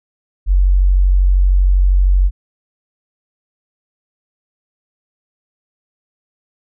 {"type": "tone", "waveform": "sine", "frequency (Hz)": 46.4, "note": "F#1", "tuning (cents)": 6, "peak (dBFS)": -8, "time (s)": [0.46, 2.31], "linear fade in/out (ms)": 50, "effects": []}